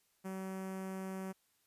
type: tone with notch filter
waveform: sawtooth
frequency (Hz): 190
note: F#3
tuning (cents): +46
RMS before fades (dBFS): -42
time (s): 0.24-1.33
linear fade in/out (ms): 20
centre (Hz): 3900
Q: 0.68
effects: white hiss -75 dBFS RMS until 1.66 s + resampled to 32000 Hz